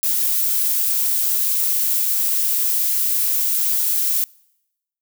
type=noise with dropouts; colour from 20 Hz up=violet; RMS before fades=-19 dBFS; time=0.03-4.24 s; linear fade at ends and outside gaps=0 ms; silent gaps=2.057-2.061 s; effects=noise-tail reverb RT60 0.9 s tail -26 dB re dry